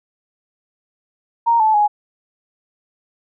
sine tone with pitch steps, 931 / 871 / 834 Hz, A#5 / A5 / G#5, -2 / -18 / +7 cents, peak -11 dBFS, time 1.46-1.88 s, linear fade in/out 20 ms, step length 140 ms, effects none

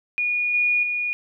sine tone with level steps, 2446 Hz, D#7, 30 cents flat, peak -20 / -17 / -22 dBFS, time 0.18-1.13 s, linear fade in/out 0 ms, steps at 0.54 / 0.83 s, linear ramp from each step 2 ms, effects none

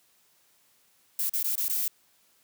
violet noise with dropouts, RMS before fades -28 dBFS, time 1.19-1.88 s, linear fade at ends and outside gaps 2 ms, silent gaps 1.295-1.336 / 1.429-1.443 / 1.555-1.578 / 1.682-1.696 s, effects white hiss -65 dBFS RMS until 2.43 s + high-pass 80 Hz 12 dB/octave

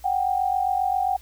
sine tone pair together, 740 / 787.5 Hz, F#5 / G5, 0 / +8 cents, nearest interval minor second, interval 108 cents, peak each -23 / -23 dBFS, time 0.04-1.17 s, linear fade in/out 10 ms, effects added 60 Hz sine -46 dBFS peak until 1.21 s + white hiss -53 dBFS RMS until 1.21 s

